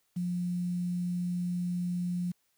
sine tone with quantisation, 177.2 Hz, F3, 25 cents sharp, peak -29 dBFS, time 0.16-2.32 s, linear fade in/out 10 ms, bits 9, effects white hiss -74 dBFS RMS until 2.57 s

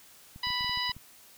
clicks, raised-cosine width 5 ms, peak -34 dBFS, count 9, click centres 0.361 / 0.471 / 0.504 / 0.609 / 0.645 / 0.695 / 0.774 / 0.895 / 0.966 s
harmonic tone, 987.8 Hz, B5, in tune, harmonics 1 / 2 / 3 / 4 / 5, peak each -35 / -35 / -35 / -35 / -35 dBFS, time 0.43-0.92 s, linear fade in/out 5 ms
effects white hiss -55 dBFS RMS until 1.37 s

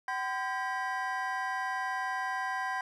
triangle tone cluster, 762 / 1018 / 1597 / 1937 Hz, G5 / C6 / G6 / B6, -49 / -48 / +32 / -34 cents, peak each -34 / -34 / -35 / -38 dBFS, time 0.08-2.81 s, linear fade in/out 2 ms, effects none

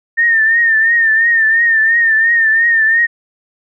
sine tone with vibrato, 1816 Hz, A#6, 46 cents flat, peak -8 dBFS, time 0.17-3.07 s, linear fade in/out 20 ms, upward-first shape triangle, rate 2.9 Hz, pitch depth 70 cents each way, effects none

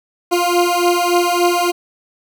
20% pulse beating tone pair, 349.2 / 352.7 Hz, F4 / F4, 0 / +17 cents, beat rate 3.5 Hz, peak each -11 dBFS, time 0.31-1.72 s, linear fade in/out 20 ms, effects none

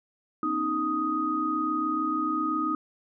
sine tone cluster, 245.2 / 272.4 / 311.3 / 1248 Hz, B3 / C#4 / D#4 / D#6, -12 / -30 / +1 / +5 cents, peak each -36 / -36 / -29 / -27 dBFS, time 0.43-2.75 s, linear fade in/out 2 ms, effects none

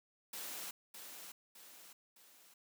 white noise with echo, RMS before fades -45 dBFS, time 0.33-0.71 s, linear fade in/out 5 ms, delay 610 ms, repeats 3, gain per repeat -6 dB, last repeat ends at 2.54 s, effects high-pass 200 Hz 12 dB/octave

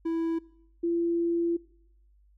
triangle / sine tone pair in turn, 329.6 / 339.7 Hz, E4 / F4, 0 / -48 cents, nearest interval minor second, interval 52 cents, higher second, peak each -24 dBFS, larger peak neither, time 0.05-0.39 / 0.83-1.57 s, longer second, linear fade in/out 10 ms, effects noise-tail reverb RT60 0.8 s tail -22 dB re dry + added 50 Hz sine -58 dBFS peak until 2.37 s

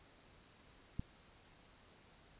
click, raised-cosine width 5 ms, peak -26 dBFS, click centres 0.995 s, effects pink hiss -64 dBFS RMS until 2.39 s + resampled to 8000 Hz

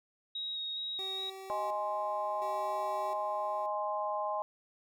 sine tone with vibrato, 3781 Hz, A#7, 24 cents sharp, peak -35 dBFS, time 0.35-1.3 s, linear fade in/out 5 ms, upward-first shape square, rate 2.4 Hz, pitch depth 11 cents each way
25% pulse tone with tremolo, 383.9 Hz, G4, 36 cents flat, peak -40 dBFS, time 0.99-3.66 s, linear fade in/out 0 ms, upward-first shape square, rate 0.7 Hz, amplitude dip 70%
sine chord, Ab major, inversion second, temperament equal, 622.3 / 830.6 / 1046.5 Hz, Eb5 / Ab5 / C6, 0 / 0 / 0 cents, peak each -36 dBFS, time 1.5-4.42 s, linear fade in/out 0 ms
effects none

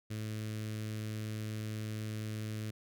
sawtooth tone with notch filter, 108.2 Hz, A2, 29 cents flat, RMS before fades -39 dBFS, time 0.1-2.71 s, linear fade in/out 10 ms, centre 860 Hz, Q 0.67, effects none

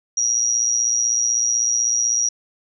sine tone with amplitude modulation, 5730 Hz, F8, 44 cents sharp, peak -13 dBFS, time 0.17-2.29 s, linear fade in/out 5 ms, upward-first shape sine, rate 116 Hz, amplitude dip 75%, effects none

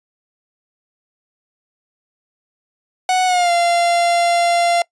45% pulse tone with pitch glide, 740 to 690.4 Hz, F#5 to F5, 0 to -20 cents, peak -13 dBFS, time 3.09-4.82 s, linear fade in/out 2 ms, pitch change -120 cents, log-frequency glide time 3.26-3.51 s, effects noise-tail reverb RT60 0.1 s tail -23 dB re dry + resampled to 22050 Hz

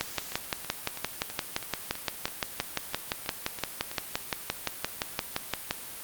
two click trains, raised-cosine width 0.2 ms, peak -20 / -9 dBFS, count 12 / 34, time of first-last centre 0.32-3.915 / 0.01-5.709 s, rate 3.06 / 5.79 Hz, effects white hiss -41 dBFS RMS until 6.03 s + Opus 48 kbps

